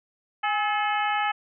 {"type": "harmonic tone with a mistuned harmonic", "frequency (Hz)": 430, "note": "A4", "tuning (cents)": -40, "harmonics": [2, 3, 4, 5, 6, 7], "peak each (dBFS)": [-25, -29, -31, -33, -35, -36], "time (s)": [0.43, 1.32], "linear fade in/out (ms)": 10, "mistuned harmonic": 2, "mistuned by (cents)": -66, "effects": []}